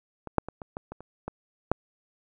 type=clicks; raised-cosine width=1 ms; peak=-23 / -6 / -22 / -24 / -20 / -24 / -29 / -19 / -7 dBFS; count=9; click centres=0.273 / 0.383 / 0.486 / 0.618 / 0.769 / 0.92 / 1.006 / 1.28 / 1.716 s; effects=none